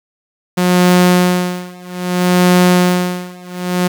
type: tone with tremolo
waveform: sawtooth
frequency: 179.7 Hz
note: F3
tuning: 50 cents sharp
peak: -3 dBFS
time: 0.57-3.88 s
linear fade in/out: 10 ms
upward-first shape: sine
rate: 0.62 Hz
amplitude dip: 95%
effects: 7-bit